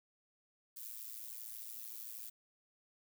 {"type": "noise with amplitude modulation", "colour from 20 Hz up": "violet", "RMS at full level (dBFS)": -44, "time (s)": [0.76, 2.3], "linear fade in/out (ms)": 10, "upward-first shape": "sine", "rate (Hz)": 113, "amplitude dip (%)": 80, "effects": []}